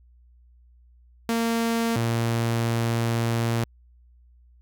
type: tone pair in turn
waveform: sawtooth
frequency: 230 / 116.13 Hz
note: A#3 / A#2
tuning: -23 / -6 cents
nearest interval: octave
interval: 1183 cents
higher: first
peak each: -18 / -18 dBFS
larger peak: neither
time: 1.29-1.96 / 1.96-3.64 s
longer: second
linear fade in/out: 0 ms
effects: added 60 Hz sine -52 dBFS peak until 4.61 s